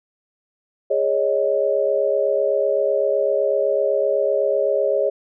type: chord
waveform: sine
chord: Ab suspended fourth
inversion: none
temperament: equal with one note detuned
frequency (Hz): 411.2 / 554.4 / 622.3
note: Ab4 / Db5 / Eb5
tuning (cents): -17 / 0 / 0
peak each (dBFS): -22 / -19 / -22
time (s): 0.9-5.1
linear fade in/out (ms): 10
effects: none